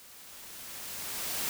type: noise with level ramp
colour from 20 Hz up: white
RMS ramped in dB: -53 to -32 dBFS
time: 0-1.49 s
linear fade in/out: 0 ms
effects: none